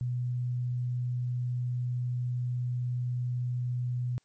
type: tone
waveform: sine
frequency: 123.47 Hz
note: B2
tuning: in tune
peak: -28 dBFS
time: 0.01-4.18 s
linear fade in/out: 0 ms
effects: white hiss -71 dBFS RMS until 4.24 s + MP3 32 kbps